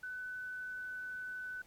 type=tone; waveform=sine; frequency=1502 Hz; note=F#6; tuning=26 cents sharp; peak=-40 dBFS; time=0.03-1.62 s; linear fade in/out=5 ms; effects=pink hiss -66 dBFS RMS until 1.66 s + AAC 64 kbps